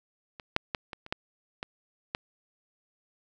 clicks, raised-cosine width 0.3 ms, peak -26 / -7 / -13 / -22 / -28 / -13 / -18 / -13 dBFS, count 8, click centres 0.398 / 0.564 / 0.748 / 0.932 / 1.064 / 1.125 / 1.629 / 2.149 s, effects none

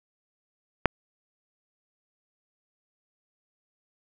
click, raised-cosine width 0.5 ms, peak -3 dBFS, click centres 0.857 s, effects none

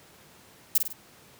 violet noise with echo, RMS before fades -20 dBFS, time 0.75-0.78 s, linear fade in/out 5 ms, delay 50 ms, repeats 3, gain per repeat -6 dB, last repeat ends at 0.93 s, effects pink hiss -54 dBFS RMS until 1.39 s + high-pass 100 Hz 12 dB/octave

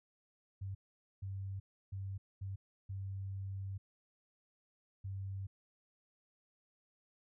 sine tone bursts at uneven times, 97.1 Hz, G2, 16 cents flat, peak -39 dBFS, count 6, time 0.61-0.75 / 1.22-1.6 / 1.92-2.18 / 2.41-2.56 / 2.89-3.78 / 5.04-5.47 s, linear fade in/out 10 ms, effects none

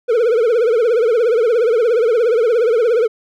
triangle tone with vibrato, 463.5 Hz, A#4, 10 cents flat, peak -9 dBFS, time 0.08-3.08 s, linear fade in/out 20 ms, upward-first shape triangle, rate 17 Hz, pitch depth 160 cents each way, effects none

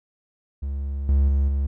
triangle tone with level steps, 69.4 Hz, C#2, 3 cents sharp, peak -23 / -13 / -15 / -18 dBFS, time 0.62-1.67 s, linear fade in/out 10 ms, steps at 1.09 / 1.28 / 1.48 s, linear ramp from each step 2 ms, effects none

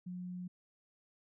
sine tone, 180 Hz, F#3, 47 cents flat, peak -40 dBFS, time 0.06-0.48 s, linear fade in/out 10 ms, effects none

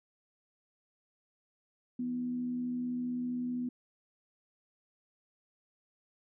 sine tone with frequency modulation, 246.9 Hz, B3, in tune, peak -32 dBFS, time 1.99-3.69 s, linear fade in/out 5 ms, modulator 75.5 Hz, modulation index 0.23, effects none

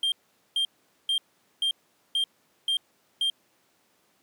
triangle tone bursts, 3186 Hz, G7, 27 cents sharp, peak -21 dBFS, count 7, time 0.03-3.3 s, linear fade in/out 2 ms, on 90 ms, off 440 ms, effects pink hiss -66 dBFS RMS until 4.22 s + high-pass 200 Hz 12 dB/octave

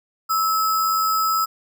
sine tone with sample-and-hold, 1301 Hz, E6, 23 cents flat, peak -17 dBFS, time 0.29-1.46 s, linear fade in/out 20 ms, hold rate 6300 Hz, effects none

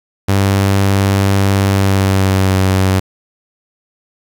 sawtooth tone with pitch glide, 98.2 to 94.8 Hz, G2 to F#2, +4 to +43 cents, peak -6 dBFS, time 0.28-3 s, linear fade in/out 10 ms, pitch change -61 cents, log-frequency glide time 1.67-2.58 s, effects 7-bit

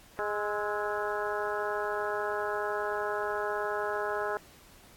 harmonic tone with a mistuned harmonic, 207.7 Hz, G#3, in tune, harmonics 2 / 3 / 4 / 5 / 6 / 7 / 8, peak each -34 / -36 / -37 / -38 / -39 / -39 / -40 dBFS, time 0.19-4.37 s, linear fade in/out 0 ms, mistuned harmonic 6, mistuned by +68 cents, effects pink hiss -56 dBFS RMS until 4.96 s + AAC 64 kbps

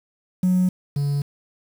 triangle tone pair in turn, 182.9 / 142.48 Hz, F#3 / C#3, -20 / +48 cents, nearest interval major third, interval 432 cents, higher first, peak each -12 / -17 dBFS, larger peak first, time 0.43-0.69 / 0.96-1.22 s, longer neither, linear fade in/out 5 ms, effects tanh soft clip ceiling -12 dBFS + 7-bit

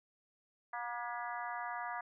harmonic tone with a mistuned harmonic, 239.7 Hz, A#3, 48 cents sharp, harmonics 3 / 4 / 5 / 6 / 7 / 8, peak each -43 / -43 / -45 / -50 / -46 / -50 dBFS, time 0.73-2.01 s, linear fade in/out 5 ms, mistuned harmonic 8, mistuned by +55 cents, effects none

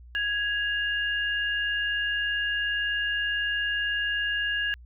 sine tone pair together, 1661.2 / 2818 Hz, G#6 / F7, 0 / +15 cents, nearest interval major sixth, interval 915 cents, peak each -26 / -30 dBFS, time 0.15-4.74 s, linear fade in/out 0 ms, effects added 60 Hz sine -45 dBFS peak until 4.85 s

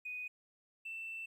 triangle tone pair in turn, 2489 / 2671 Hz, D#7 / E7, 0 / +22 cents, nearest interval minor second, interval 122 cents, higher second, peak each -36 / -38 dBFS, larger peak first, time 0.05-0.28 / 0.85-1.26 s, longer second, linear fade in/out 10 ms, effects tanh soft clip ceiling -38 dBFS + 13-bit

